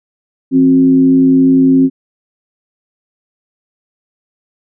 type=tone with frequency modulation; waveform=sine; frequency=265.7 Hz; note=C4; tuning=27 cents sharp; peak=-5 dBFS; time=0.51-1.9 s; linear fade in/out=50 ms; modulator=97.1 Hz; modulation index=0.41; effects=none